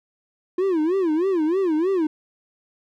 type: tone with vibrato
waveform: triangle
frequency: 345.7 Hz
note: F4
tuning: 18 cents flat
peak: -16 dBFS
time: 0.58-2.07 s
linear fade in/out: 5 ms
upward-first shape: sine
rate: 3.2 Hz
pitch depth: 220 cents each way
effects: none